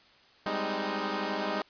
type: chord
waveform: 10% pulse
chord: Ab major seventh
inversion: third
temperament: equal with one note detuned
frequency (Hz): 196 / 207.7 / 257.9 / 311.1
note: G3 / Ab3 / C4 / Eb4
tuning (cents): 0 / 0 / -25 / 0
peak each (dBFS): -27 / -27 / -31 / -26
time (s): 0.46-1.62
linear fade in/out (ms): 2
effects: white hiss -59 dBFS RMS until 1.69 s + resampled to 11025 Hz